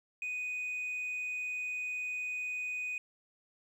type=tone; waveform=sine; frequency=2489 Hz; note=D#7; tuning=in tune; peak=-32 dBFS; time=0.22-2.98 s; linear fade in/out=2 ms; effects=tanh soft clip ceiling -33 dBFS + 11-bit